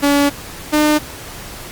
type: tone pair in turn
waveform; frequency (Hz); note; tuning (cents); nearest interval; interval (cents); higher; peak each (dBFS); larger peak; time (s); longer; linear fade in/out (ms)
sawtooth; 284.9 / 301.9; C#4 / D4; +48 / +48; minor second; 100; second; -7; neither; 0.02-0.3 / 0.72-0.99; first; 20
effects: pink hiss -32 dBFS RMS until 1.71 s + Opus 48 kbps